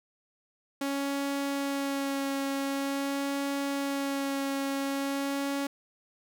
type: tone with vibrato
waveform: sawtooth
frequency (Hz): 277.2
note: C#4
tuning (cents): 0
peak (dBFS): -25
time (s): 0.81-5.67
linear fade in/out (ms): 5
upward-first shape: sine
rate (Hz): 0.46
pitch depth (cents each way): 14
effects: none